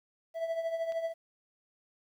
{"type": "tone with tremolo", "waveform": "triangle", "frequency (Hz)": 659.3, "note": "E5", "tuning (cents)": 0, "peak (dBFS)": -26, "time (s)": [0.34, 1.14], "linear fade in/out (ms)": 50, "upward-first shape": "triangle", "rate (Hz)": 13, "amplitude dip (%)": 70}
{"type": "click", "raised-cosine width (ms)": 0.2, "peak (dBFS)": -33, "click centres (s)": 0.922}
{"effects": ["11-bit"]}